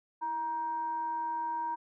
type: tone with frequency modulation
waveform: sine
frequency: 945 Hz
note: A#5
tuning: 23 cents sharp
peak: -31 dBFS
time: 0.21-1.76 s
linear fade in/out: 20 ms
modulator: 617 Hz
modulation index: 0.24
effects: none